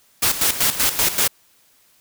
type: noise with tremolo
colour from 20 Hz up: white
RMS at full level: -17 dBFS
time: 0.22-1.28 s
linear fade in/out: 10 ms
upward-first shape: square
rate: 5.2 Hz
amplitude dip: 70%
effects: white hiss -57 dBFS RMS until 2 s